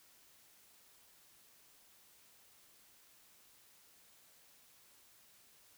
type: silence
effects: white hiss -65 dBFS RMS until 5.77 s